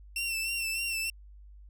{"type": "tone with vibrato", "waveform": "sawtooth", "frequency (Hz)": 2700, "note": "E7", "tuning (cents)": 41, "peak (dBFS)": -27, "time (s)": [0.16, 1.1], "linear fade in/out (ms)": 2, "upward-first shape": "sine", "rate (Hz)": 3.3, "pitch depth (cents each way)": 42, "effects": ["added 50 Hz sine -48 dBFS peak until 1.69 s"]}